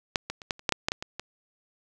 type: clicks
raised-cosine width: 0.2 ms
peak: -6 / -15 / -25 / -10 / -30 / -6 / -6 / -7 / -10 / -17 / -17 dBFS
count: 11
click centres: 0.158 / 0.3 / 0.418 / 0.508 / 0.594 / 0.692 / 0.723 / 0.885 / 0.919 / 1.025 / 1.196 s
effects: none